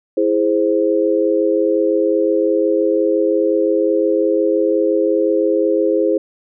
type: chord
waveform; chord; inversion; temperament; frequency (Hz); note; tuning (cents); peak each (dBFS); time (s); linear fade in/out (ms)
sine; E augmented; none; equal; 329.6 / 415.3 / 523.3; E4 / G#4 / B#4; 0 / 0 / 0; -17; 0.17-6.18; 5
effects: none